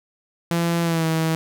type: tone with pitch glide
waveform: sawtooth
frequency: 169.4 to 161.28 Hz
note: E3 to E3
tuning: +48 to -38 cents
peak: -15 dBFS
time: 0.51-1.35 s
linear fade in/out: 0 ms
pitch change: -86 cents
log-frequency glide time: 0.82-1.06 s
effects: none